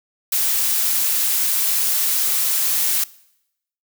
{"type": "noise", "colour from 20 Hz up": "blue", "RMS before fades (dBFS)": -19, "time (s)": [0.32, 3.04], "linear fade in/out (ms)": 5, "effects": ["noise-tail reverb RT60 0.8 s tail -21 dB re dry"]}